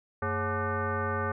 sine tone with frequency modulation, 545 Hz, C#5, 29 cents flat, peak -27 dBFS, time 0.22-1.32 s, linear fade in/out 5 ms, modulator 320 Hz, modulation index 3.2, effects none

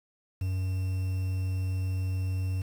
triangle tone with quantisation, 93.4 Hz, F#2, 17 cents sharp, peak -25 dBFS, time 0.41-2.62 s, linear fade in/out 5 ms, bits 8, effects none

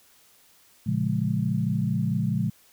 sine chord, Bb minor seventh, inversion none, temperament equal with one note detuned, 116.54 / 141.1 / 174.61 / 207.7 Hz, Bb2 / Db3 / F3 / Ab3, 0 / +31 / 0 / 0 cents, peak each -28 dBFS, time 0.86-2.5 s, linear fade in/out 10 ms, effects white hiss -58 dBFS RMS until 2.72 s

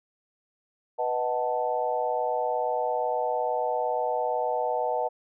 sine chord, B dominant seventh, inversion none, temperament equal, 493.9 / 622.3 / 740 / 880 Hz, B4 / D#5 / F#5 / A5, 0 / 0 / 0 / 0 cents, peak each -30 dBFS, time 0.98-5.09 s, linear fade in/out 20 ms, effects none

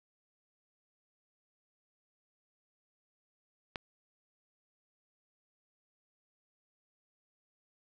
click, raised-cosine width 0.3 ms, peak -20 dBFS, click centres 3.758 s, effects none

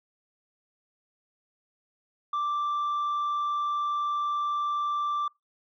sine tone, 1174.7 Hz, D6, in tune, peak -23 dBFS, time 2.33-5.28 s, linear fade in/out 5 ms, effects noise-tail reverb RT60 0.2 s tail -26 dB re dry + tanh soft clip ceiling -25 dBFS

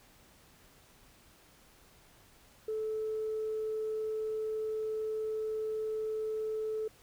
sine tone, 435.4 Hz, A4, 18 cents flat, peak -31 dBFS, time 2.68-6.88 s, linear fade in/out 5 ms, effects tanh soft clip ceiling -28 dBFS + pink hiss -61 dBFS RMS until 7.02 s

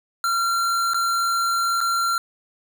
square tone with dropouts, 1371 Hz, F6, 32 cents flat, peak -20 dBFS, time 0.24-2.18 s, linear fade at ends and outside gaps 1 ms, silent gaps 0.935-0.944 / 1.806-1.812 s, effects none

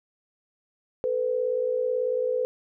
sine tone pair together, 444.8 / 503 Hz, A4 / B4, +19 / +32 cents, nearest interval major second, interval 213 cents, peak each -29 / -24 dBFS, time 1.04-2.45 s, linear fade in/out 0 ms, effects none

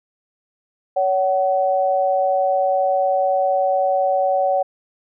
sine tone pair together, 562.9 / 753 Hz, C#5 / F#5, +26 / +30 cents, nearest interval perfect fourth, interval 504 cents, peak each -18 dBFS, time 0.96-4.63 s, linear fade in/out 10 ms, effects none

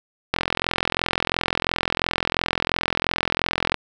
click train, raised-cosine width 0.3 ms, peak -3 dBFS, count 147, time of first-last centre 0.34-3.743 s, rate 42.9 Hz, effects none

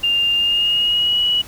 sine tone with pitch glide, 2802 to 2929 Hz, F7 to F#7, +5 to -18 cents, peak -14 dBFS, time 0.03-1.42 s, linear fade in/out 10 ms, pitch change +77 cents, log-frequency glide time 0.35-1.22 s, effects pink hiss -39 dBFS RMS until 1.47 s

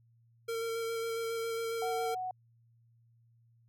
square tone with vibrato, 456.9 Hz, A#4, 35 cents flat, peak -34 dBFS, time 0.48-2.15 s, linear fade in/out 10 ms, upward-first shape square, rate 7.3 Hz, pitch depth 11 cents each way
sine tone, 740 Hz, F#5, in tune, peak -34 dBFS, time 1.82-2.31 s, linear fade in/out 2 ms
effects added 116 Hz sine -63 dBFS peak until 3.68 s

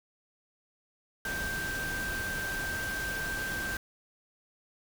sine tone in noise, 1568 Hz, G6, in tune, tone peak -33 dBFS, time 1.25-3.77 s, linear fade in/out 2 ms, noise pink, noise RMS -38 dBFS, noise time 1.25-3.77 s, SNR +2 dB, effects none

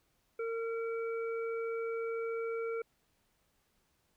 harmonic tone, 456.9 Hz, A#4, 35 cents flat, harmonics 1 / 3 / 5, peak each -34 / -44 / -48 dBFS, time 0.39-2.82 s, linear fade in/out 5 ms, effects pink hiss -75 dBFS RMS until 4.16 s

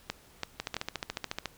two click trains, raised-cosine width 0.2 ms, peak -15 / -14 dBFS, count 13 / 3, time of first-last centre 0.6-1.457 / 0.1-0.767 s, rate 14 / 3 Hz, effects pink hiss -58 dBFS RMS until 1.57 s

